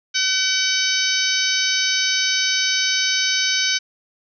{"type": "harmonic tone", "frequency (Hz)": 760, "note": "F#5", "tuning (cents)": 46, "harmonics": [2, 3, 4, 5, 6, 7, 8], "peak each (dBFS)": [-25, -25, -25, -25, -25, -25, -25], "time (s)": [0.14, 3.79], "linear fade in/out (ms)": 20, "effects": []}